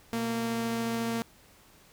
sawtooth tone pair together, 122 / 229.9 Hz, B2 / A#3, -21 / -24 cents, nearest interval major seventh, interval 1097 cents, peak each -37 / -25 dBFS, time 0.13-1.22 s, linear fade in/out 0 ms, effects pink hiss -58 dBFS RMS until 1.92 s

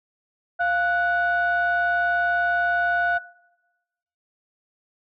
sine tone pair together, 698.5 / 1477.8 Hz, F5 / F#6, 0 / -3 cents, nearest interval octave + minor second, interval 1297 cents, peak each -21 dBFS, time 0.59-3.19 s, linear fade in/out 20 ms, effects noise-tail reverb RT60 1.0 s tail -20 dB re dry + tanh soft clip ceiling -14 dBFS

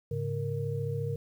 sine tone cluster, 106.5 / 140.7 / 466.4 Hz, G#2 / C#3 / A#4, +44 / +26 / +1 cents, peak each -34 / -33 / -35 dBFS, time 0.11-1.16 s, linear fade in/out 5 ms, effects 10-bit

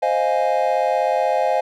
triangle chord, F minor seventh, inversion second, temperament equal, 523.3 / 622.3 / 698.5 / 830.6 Hz, C5 / Eb5 / F5 / Ab5, 0 / 0 / 0 / 0 cents, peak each -20 dBFS, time 0.02-1.61 s, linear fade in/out 10 ms, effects none

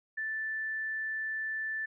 sine tone, 1760 Hz, A6, in tune, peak -32 dBFS, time 0.17-1.86 s, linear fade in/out 10 ms, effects none

